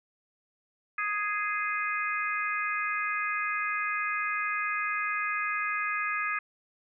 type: harmonic tone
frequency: 415.5 Hz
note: G#4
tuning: 1 cent sharp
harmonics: 3 / 4 / 5 / 6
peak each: -32 / -33 / -34 / -35 dBFS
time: 0.98-6.39 s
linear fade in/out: 5 ms
effects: none